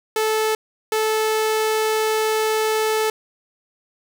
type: tone pair in turn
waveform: sawtooth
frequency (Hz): 436.1 / 436.1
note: A4 / A4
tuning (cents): -15 / -15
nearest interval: unison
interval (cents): 0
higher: neither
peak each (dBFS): -14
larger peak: neither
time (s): 0.16-0.55 / 0.92-3.1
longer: second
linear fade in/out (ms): 2
effects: none